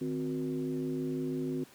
sine tone with frequency modulation, 260 Hz, C4, 11 cents flat, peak -30 dBFS, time 0.01-1.64 s, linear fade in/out 5 ms, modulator 106 Hz, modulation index 1.1, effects pink hiss -57 dBFS RMS until 1.74 s + high-pass 150 Hz 12 dB/octave

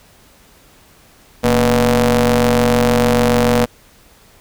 sawtooth ring-modulated tone, 127.8 Hz, C3, 40 cents flat, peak -4 dBFS, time 1.43-3.66 s, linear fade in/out 20 ms, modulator 360 Hz, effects pink hiss -48 dBFS RMS until 4.4 s

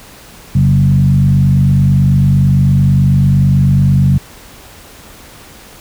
sine tone with frequency modulation, 136.9 Hz, C#3, 21 cents flat, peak -6 dBFS, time 0.55-4.18 s, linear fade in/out 5 ms, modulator 49 Hz, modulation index 1, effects pink hiss -37 dBFS RMS until 5.8 s

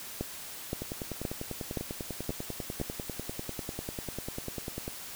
two click trains, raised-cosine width 2 ms, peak -22 / -18 dBFS, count 42 / 6, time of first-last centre 0.82-4.879 / 0.21-2.814 s, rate 10.1 / 1.92 Hz, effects white hiss -43 dBFS RMS until 5.15 s

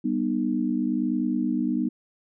sine chord, G augmented, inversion none, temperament just, 196 / 245 / 306.2 Hz, G3 / B3 / D#4, 0 / -14 / -28 cents, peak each -29 / -25 / -27 dBFS, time 0.04-1.89 s, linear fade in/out 10 ms, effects none

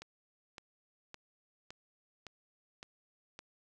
click train, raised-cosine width 0.2 ms, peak -29 dBFS, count 7, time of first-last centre 0.02-3.391 s, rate 1.78 Hz, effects none

